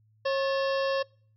harmonic tone with a mistuned harmonic, 543 Hz, C#5, 36 cents flat, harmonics 1 / 2 / 3 / 5 / 6 / 7 / 8 / 9 / 10, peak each -25 / -34 / -36 / -40 / -43 / -46 / -46 / -45 / -45 dBFS, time 0.25-1.03 s, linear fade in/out 10 ms, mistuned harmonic 3, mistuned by +110 cents, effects noise-tail reverb RT60 0.5 s tail -26 dB re dry + added 108 Hz sine -61 dBFS peak until 1.36 s

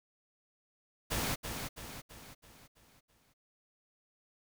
pink noise with echo, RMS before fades -34 dBFS, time 1.1-1.36 s, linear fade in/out 20 ms, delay 330 ms, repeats 6, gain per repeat -6 dB, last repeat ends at 3.34 s, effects none

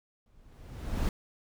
brown noise with exponential growth, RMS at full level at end -25 dBFS, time 0.26-1.09 s, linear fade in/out 1 ms, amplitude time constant 180 ms, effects none

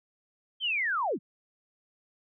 sine linear sweep, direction down, 3203 to 133.9 Hz, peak -26 dBFS, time 0.6-1.19 s, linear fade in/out 50 ms, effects none

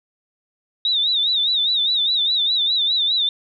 sine tone with vibrato, 3729 Hz, A#7, in tune, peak -16 dBFS, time 0.85-3.29 s, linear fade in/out 2 ms, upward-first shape sine, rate 4.9 Hz, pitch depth 110 cents each way, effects none

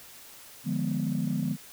sine chord, D diminished seventh, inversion none, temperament equal with one note detuned, 149.4 / 174.61 / 207.7 / 246.9 Hz, D3 / F3 / Ab3 / Cb4, +30 / 0 / 0 / 0 cents, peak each -31 dBFS, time 0.64-1.57 s, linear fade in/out 50 ms, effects tanh soft clip ceiling -19 dBFS + white hiss -49 dBFS RMS until 1.72 s

